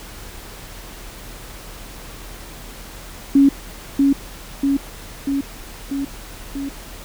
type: tone with echo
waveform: sine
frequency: 277.2 Hz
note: C#4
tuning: in tune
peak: -8 dBFS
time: 3.35-3.49 s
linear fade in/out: 5 ms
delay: 640 ms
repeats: 5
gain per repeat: -3 dB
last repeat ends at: 6.69 s
effects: added 40 Hz sine -38 dBFS peak until 7.04 s + pink hiss -38 dBFS RMS until 7.04 s